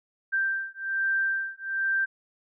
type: beating tone pair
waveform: sine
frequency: 1571 / 1572.2 Hz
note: G6 / G6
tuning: +3 / +5 cents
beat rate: 1.2 Hz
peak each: -28 dBFS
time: 0.32-2.06 s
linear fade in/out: 20 ms
effects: none